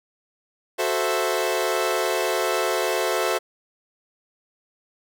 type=chord; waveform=sawtooth; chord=F# half-diminished seventh; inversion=none; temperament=equal; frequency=370 / 440 / 523.3 / 659.3 Hz; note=F#4 / A4 / C5 / E5; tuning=0 / 0 / 0 / 0 cents; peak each=-23 dBFS; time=0.78-3.39 s; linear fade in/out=20 ms; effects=none